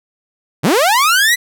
sawtooth linear sweep, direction up, 108.5 to 2013 Hz, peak -6 dBFS, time 0.63-1.36 s, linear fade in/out 20 ms, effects none

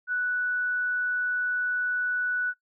sine tone, 1480 Hz, F#6, in tune, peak -24 dBFS, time 0.07-2.54 s, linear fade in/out 50 ms, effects noise-tail reverb RT60 0.1 s tail -18 dB re dry

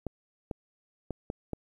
clicks, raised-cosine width 2 ms, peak -20 dBFS, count 5, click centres 0.067 / 0.512 / 1.107 / 1.301 / 1.533 s, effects 10-bit

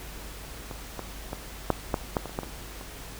clicks, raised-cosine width 1 ms, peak -23 / -19 / -19 / -7 / -10 / -10 / -20 / -28 / -14 / -21 / -27 dBFS, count 11, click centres 0.712 / 0.993 / 1.331 / 1.703 / 1.942 / 2.168 / 2.257 / 2.295 / 2.389 / 2.433 / 2.812 s, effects added 50 Hz sine -43 dBFS peak until 3.19 s + pink hiss -43 dBFS RMS until 3.19 s

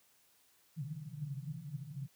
white band-pass noise, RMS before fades -43 dBFS, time 0.76-2.08 s, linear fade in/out 20 ms, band 130 to 160 Hz, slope 96 dB/octave, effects white hiss -69 dBFS RMS until 2.15 s + high-pass 60 Hz 12 dB/octave

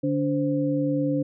sine tone cluster, 146.8 / 288.4 / 519 Hz, D3 / D4 / C5, 0 / -31 / -14 cents, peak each -28 / -23 / -28 dBFS, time 0.03-1.23 s, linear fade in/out 10 ms, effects none

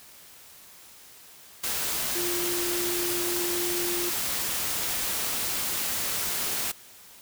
sine tone in noise, 350 Hz, F4, 4 cents sharp, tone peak -30 dBFS, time 2.15-4.1 s, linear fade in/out 10 ms, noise white, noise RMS -29 dBFS, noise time 1.63-6.72 s, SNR -4 dB, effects white hiss -50 dBFS RMS until 7.21 s

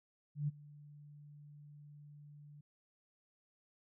sine tone with ADSR envelope, 146.83 Hz, D3, in tune, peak -31 dBFS, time 0.35-2.61 s, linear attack 130 ms, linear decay 24 ms, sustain -22 dB, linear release 6 ms, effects none

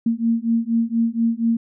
sine beating tone pair, 227.9 / 232.1 Hz, A#3 / A#3, -39 / -7 cents, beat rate 4.2 Hz, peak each -20 dBFS, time 0.06-1.57 s, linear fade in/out 5 ms, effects none

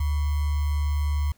sine tone with sample-and-hold, 73.42 Hz, D2, in tune, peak -21 dBFS, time 0-1.32 s, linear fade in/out 5 ms, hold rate 1050 Hz, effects pink hiss -63 dBFS RMS until 1.37 s

